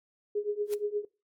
sine tone with tremolo, 415.3 Hz, G#4, in tune, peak -25 dBFS, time 0.35-1.05 s, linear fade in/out 5 ms, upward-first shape triangle, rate 8.5 Hz, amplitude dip 95%
white noise with exponential growth, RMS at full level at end -39 dBFS, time 0.65-0.74 s, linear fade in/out 2 ms, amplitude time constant 18 ms
effects noise-tail reverb RT60 0.3 s tail -21 dB re dry + AAC 64 kbps

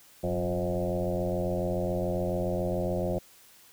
sine tone with frequency modulation, 356.3 Hz, F4, 35 cents sharp, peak -26 dBFS, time 0.23-3.19 s, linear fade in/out 10 ms, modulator 87.1 Hz, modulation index 3.5, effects white hiss -56 dBFS RMS until 3.72 s

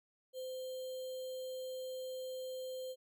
sine tone with sample-and-hold, 515 Hz, C5, 28 cents flat, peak -40 dBFS, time 0.33-2.96 s, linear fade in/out 50 ms, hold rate 3675 Hz, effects none

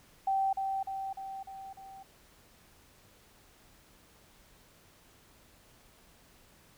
sine tone with echo, 776 Hz, G5, 18 cents flat, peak -26 dBFS, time 0.27-0.53 s, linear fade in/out 5 ms, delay 300 ms, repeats 5, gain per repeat -4 dB, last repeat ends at 2.03 s, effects pink hiss -61 dBFS RMS until 6.77 s

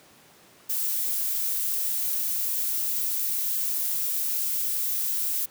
violet noise, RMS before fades -27 dBFS, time 0.69-5.46 s, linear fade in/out 10 ms, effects pink hiss -54 dBFS RMS until 5.5 s + high-pass 150 Hz 12 dB/octave

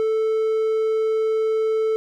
triangle tone, 440 Hz, A4, in tune, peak -16 dBFS, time 0-1.96 s, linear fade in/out 0 ms, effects none

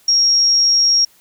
sine tone, 5588 Hz, F8, in tune, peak -10 dBFS, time 0.08-1.05 s, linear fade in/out 5 ms, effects white hiss -52 dBFS RMS until 1.2 s

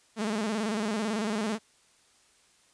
sawtooth tone with vibrato, 215.1 Hz, A3, 39 cents flat, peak -24 dBFS, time 0.16-1.59 s, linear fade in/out 50 ms, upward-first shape square, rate 18 Hz, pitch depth 78 cents each way, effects white hiss -63 dBFS RMS until 2.73 s + resampled to 22050 Hz

